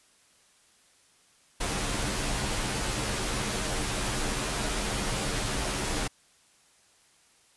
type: noise with comb filter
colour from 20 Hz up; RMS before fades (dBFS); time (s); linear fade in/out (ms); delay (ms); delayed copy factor
pink; -30; 1.6-6.08; 10; 12; -0.7
effects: white hiss -62 dBFS RMS until 7.56 s + resampled to 24000 Hz